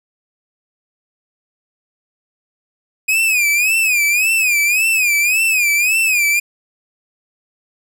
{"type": "tone with vibrato", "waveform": "45% pulse", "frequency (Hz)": 2489, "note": "D#7", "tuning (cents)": 0, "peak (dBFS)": -12, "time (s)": [3.08, 6.4], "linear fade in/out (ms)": 10, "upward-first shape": "sine", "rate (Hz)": 1.8, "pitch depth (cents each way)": 130, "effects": []}